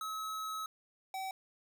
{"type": "tone pair in turn", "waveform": "square", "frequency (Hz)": [1286, 764.7], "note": ["E6", "G5"], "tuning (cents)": [-43, -43], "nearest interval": "major sixth", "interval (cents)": 900, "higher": "first", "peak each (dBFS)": [-38, -38], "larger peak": "neither", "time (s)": [[0.01, 0.66], [1.14, 1.31]], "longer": "first", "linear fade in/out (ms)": 2, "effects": []}